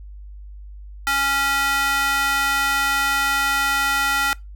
square tone with high-pass filter, 277.2 Hz, C#4, in tune, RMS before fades -20 dBFS, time 1.07-4.33 s, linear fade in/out 0 ms, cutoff 1300 Hz, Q 2.1, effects noise-tail reverb RT60 0.2 s tail -23 dB re dry + added 50 Hz sine -35 dBFS peak until 4.55 s

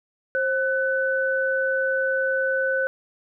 sine tone pair together, 530.3 / 1500 Hz, C5 / F#6, +23 / +23 cents, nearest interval octave + tritone, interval 1800 cents, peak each -23 dBFS, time 0.35-2.87 s, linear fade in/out 0 ms, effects none

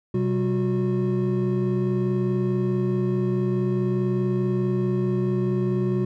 triangle tone cluster, 127.8 / 192.5 / 362.9 Hz, C3 / G3 / F#4, -40 / -31 / -34 cents, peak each -23 dBFS, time 0.14-6.05 s, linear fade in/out 5 ms, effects none

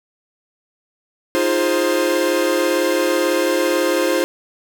45% pulse chord, F minor seventh, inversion third, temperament equal with one note detuned, 311.1 / 349.2 / 415.3 / 527.8 Hz, Eb4 / F4 / Ab4 / C5, 0 / 0 / 0 / +15 cents, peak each -23 / -20 / -25 / -19 dBFS, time 1.35-4.24 s, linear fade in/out 0 ms, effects none

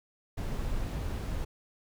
brown noise, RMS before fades -33 dBFS, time 0.37-1.45 s, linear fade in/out 10 ms, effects none

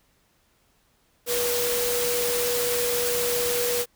sine tone in noise, 483.9 Hz, B4, 35 cents flat, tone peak -25 dBFS, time 1.26-3.86 s, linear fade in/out 50 ms, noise white, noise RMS -27 dBFS, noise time 1.26-3.86 s, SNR -1 dB, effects pink hiss -65 dBFS RMS until 3.95 s

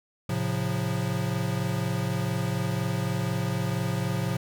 square tone cluster, 110.8 / 134.9 / 176.9 Hz, A2 / C#3 / F3, +13 / -47 / +23 cents, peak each -31 dBFS, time 0.29-4.37 s, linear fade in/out 5 ms, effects none

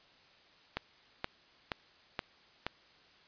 click train, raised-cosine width 0.3 ms, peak -17 dBFS, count 5, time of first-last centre 0.77-2.666 s, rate 2.11 Hz, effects white hiss -62 dBFS RMS until 3.27 s + resampled to 11025 Hz

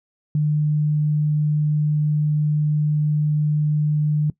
sine tone, 150.5 Hz, D3, 43 cents sharp, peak -16 dBFS, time 0.35-4.3 s, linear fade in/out 2 ms, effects noise-tail reverb RT60 0.1 s tail -20 dB re dry

